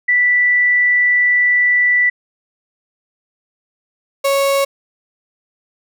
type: tone pair in turn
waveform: sine / 35% pulse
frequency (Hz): 1970 / 552.8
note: B6 / C#5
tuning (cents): -5 / -5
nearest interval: octave + minor seventh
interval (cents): 2200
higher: first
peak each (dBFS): -10 / -11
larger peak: first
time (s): 0.08-2.1 / 4.24-4.65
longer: first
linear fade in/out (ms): 10
effects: none